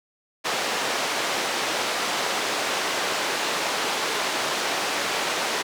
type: band-pass noise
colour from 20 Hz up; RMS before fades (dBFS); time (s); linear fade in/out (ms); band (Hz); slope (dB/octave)
pink; -26; 0.44-5.63; 20; 470 to 6100; 12
effects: none